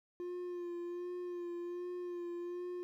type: tone with vibrato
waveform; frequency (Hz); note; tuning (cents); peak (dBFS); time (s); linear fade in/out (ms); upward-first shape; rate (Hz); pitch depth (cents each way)
triangle; 351.9; F4; +13; -37; 0.2-2.83; 0; sine; 1.3; 26
effects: 13-bit